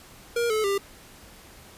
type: tone with pitch steps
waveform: square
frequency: 472.1 / 432.9 / 397 Hz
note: A#4 / A4 / G4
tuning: +22 / -28 / +22 cents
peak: -23 dBFS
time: 0.36-0.78 s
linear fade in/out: 5 ms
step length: 140 ms
effects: pink hiss -49 dBFS RMS until 1.77 s + resampled to 32000 Hz